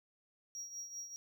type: tone with tremolo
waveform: triangle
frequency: 5670 Hz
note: F8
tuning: 25 cents sharp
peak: -39 dBFS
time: 0.55-1.16 s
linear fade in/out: 0 ms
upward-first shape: triangle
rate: 5.1 Hz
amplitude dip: 70%
effects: none